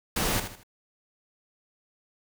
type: noise with echo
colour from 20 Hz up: pink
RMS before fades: -27 dBFS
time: 0.16-0.4 s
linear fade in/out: 5 ms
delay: 78 ms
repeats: 3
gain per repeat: -9 dB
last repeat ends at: 0.634 s
effects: none